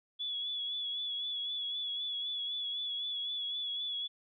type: tone with vibrato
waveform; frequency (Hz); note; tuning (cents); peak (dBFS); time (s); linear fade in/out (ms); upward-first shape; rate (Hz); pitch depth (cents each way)
sine; 3401; G#7; +40; -34; 0.19-4.08; 20; sine; 3.9; 36
effects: none